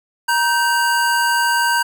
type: tone pair together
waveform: square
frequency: 947.3 / 1552 Hz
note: A#5 / G6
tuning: +28 / -18 cents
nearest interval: major sixth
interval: 854 cents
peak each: -18 dBFS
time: 0.28-1.83 s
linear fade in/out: 10 ms
effects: none